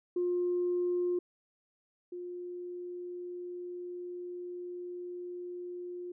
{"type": "tone pair in turn", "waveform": "sine", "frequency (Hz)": [355.1, 355.1], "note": ["F4", "F4"], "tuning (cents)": [29, 29], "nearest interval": "unison", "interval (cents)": 0, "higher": "neither", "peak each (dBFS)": [-27, -38], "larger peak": "first", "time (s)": [[0.16, 1.19], [2.12, 6.12]], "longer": "second", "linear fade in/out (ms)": 5, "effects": ["tanh soft clip ceiling -23 dBFS"]}